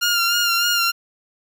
15% pulse tone with vibrato, 1400 Hz, F6, 4 cents sharp, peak -10 dBFS, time 0.01-0.92 s, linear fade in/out 20 ms, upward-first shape sine, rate 3.3 Hz, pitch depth 35 cents each way, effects none

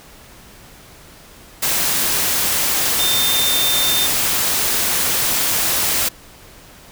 sine tone in noise, 3600 Hz, A7, 39 cents sharp, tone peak -18 dBFS, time 2.99-4.07 s, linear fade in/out 10 ms, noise white, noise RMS -18 dBFS, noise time 1.62-6.09 s, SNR -3 dB, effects pink hiss -43 dBFS RMS until 6.91 s

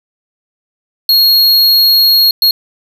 square tone bursts at uneven times, 4293 Hz, C8, 44 cents sharp, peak -6 dBFS, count 2, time 1.09-2.31 / 2.42-2.51 s, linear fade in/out 2 ms, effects none

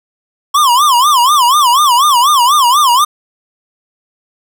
square tone with vibrato, 1074 Hz, C6, 45 cents sharp, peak -7 dBFS, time 0.54-3.05 s, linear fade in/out 10 ms, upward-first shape sine, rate 4.1 Hz, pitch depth 220 cents each way, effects none

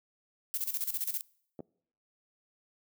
violet noise with tremolo, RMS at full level -32 dBFS, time 0.54-1.21 s, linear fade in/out 0 ms, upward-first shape square, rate 15 Hz, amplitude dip 75%
clicks, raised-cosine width 2 ms, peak -27 dBFS, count 2, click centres 1.592 / 1.604 s
effects noise-tail reverb RT60 0.7 s tail -25 dB re dry + high-pass 200 Hz 12 dB/octave

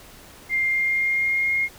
sine tone with pitch glide, 2106 to 2139 Hz, C7 to C7, +11 to +38 cents, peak -19 dBFS, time 0.49-1.69 s, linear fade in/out 50 ms, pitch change +27 cents, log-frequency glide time 0.62-1.54 s, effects pink hiss -46 dBFS RMS until 1.78 s

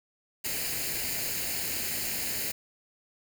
white noise with comb filter, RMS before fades -32 dBFS, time 0.44-2.52 s, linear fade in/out 10 ms, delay 0.43 ms, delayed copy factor +0.65, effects none

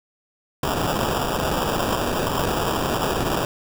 white noise with sample-and-hold, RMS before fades -23 dBFS, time 0.63-3.45 s, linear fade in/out 2 ms, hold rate 2100 Hz, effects none

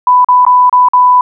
sine tone with dropouts, 995 Hz, B5, 13 cents sharp, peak -3 dBFS, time 0.07-1.21 s, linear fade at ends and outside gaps 2 ms, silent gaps 0.246-0.286 / 0.451-0.465 / 0.696-0.727 / 0.886-0.934 s, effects none

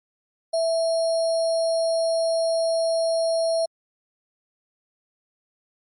sine tone with sample-and-hold, 659.3 Hz, E5, in tune, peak -19 dBFS, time 0.53-3.66 s, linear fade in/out 10 ms, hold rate 4900 Hz, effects MP3 48 kbps

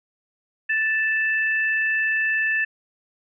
sine tone pair together, 1760 / 2637 Hz, A6 / E7, 0 / 0 cents, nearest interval perfect fifth, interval 700 cents, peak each -20 / -26 dBFS, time 0.69-2.65 s, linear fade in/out 10 ms, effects none

